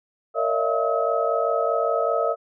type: tone cluster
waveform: sine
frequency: 462 / 570 / 633 / 678 / 1281 Hz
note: A#4 / C#5 / D#5 / E5 / E6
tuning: -16 / +48 / +30 / +49 / -50 cents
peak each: -26 dBFS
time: 0.34-2.36 s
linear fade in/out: 50 ms
effects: none